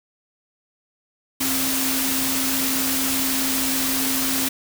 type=tone in noise; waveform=sine; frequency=265.6 Hz; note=C4; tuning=26 cents sharp; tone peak=-26 dBFS; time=1.4-4.49 s; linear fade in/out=10 ms; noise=white; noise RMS=-23 dBFS; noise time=1.4-4.49 s; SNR=-6 dB; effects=none